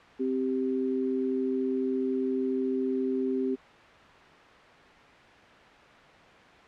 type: tone pair together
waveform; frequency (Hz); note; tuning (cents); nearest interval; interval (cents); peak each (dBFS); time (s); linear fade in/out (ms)
sine; 261.1 / 391.2; C4 / G4; -3 / -4; perfect fifth; 699; -28 / -29; 0.19-3.56; 20
effects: white hiss -51 dBFS RMS until 6.67 s + low-pass 2000 Hz 12 dB/octave